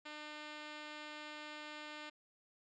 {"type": "tone", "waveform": "5% pulse", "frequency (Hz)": 301.3, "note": "D4", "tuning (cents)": 44, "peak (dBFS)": -35, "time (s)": [0.05, 2.1], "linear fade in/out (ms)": 10, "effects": ["resampled to 16000 Hz"]}